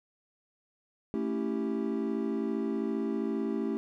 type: chord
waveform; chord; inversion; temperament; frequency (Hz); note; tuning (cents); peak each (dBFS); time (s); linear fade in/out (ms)
triangle; A dominant seventh; none; equal with one note detuned; 221.9 / 277.2 / 329.6 / 392; A3 / C#4 / E4 / G4; +15 / 0 / 0 / 0; -31 / -33 / -34 / -33; 1.14-3.77; 0
effects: none